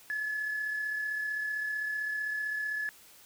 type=tone with amplitude modulation; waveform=sine; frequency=1712 Hz; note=A6; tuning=48 cents flat; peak=-28 dBFS; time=0.1-2.89 s; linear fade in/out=0 ms; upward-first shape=sine; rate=35.6 Hz; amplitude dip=40%; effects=tanh soft clip ceiling -26 dBFS + white hiss -56 dBFS RMS until 3.25 s